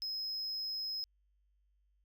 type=tone; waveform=triangle; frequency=5120 Hz; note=D#8; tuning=49 cents sharp; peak=-35 dBFS; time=0.02-1.04 s; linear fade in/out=0 ms; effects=added 50 Hz sine -70 dBFS peak until 2.04 s